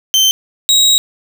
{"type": "tone pair in turn", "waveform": "30% pulse", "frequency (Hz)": [3104, 3815], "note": ["G7", "A#7"], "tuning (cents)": [-18, 39], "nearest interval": "major third", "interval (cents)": 357, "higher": "second", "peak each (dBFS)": -5, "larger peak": "neither", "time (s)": [[0.14, 0.31], [0.69, 0.98]], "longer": "second", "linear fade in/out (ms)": 0, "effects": []}